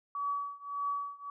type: tone with tremolo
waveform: sine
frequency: 1139 Hz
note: C#6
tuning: 47 cents sharp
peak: -29 dBFS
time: 0.15-1.3 s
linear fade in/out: 2 ms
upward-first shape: triangle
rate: 1.7 Hz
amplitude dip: 95%
effects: none